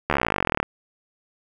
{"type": "slowing click train", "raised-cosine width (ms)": 0.5, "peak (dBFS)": -5, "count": 28, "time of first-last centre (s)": [0.1, 0.629], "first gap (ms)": 13, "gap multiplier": 1.03, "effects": ["7-bit"]}